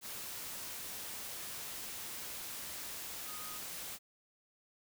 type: tone in noise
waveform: sine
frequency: 1244.5 Hz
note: D#6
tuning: in tune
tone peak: -50 dBFS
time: 3.25-3.61 s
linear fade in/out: 50 ms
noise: white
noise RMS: -44 dBFS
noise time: 0.01-3.99 s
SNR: -9 dB
effects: none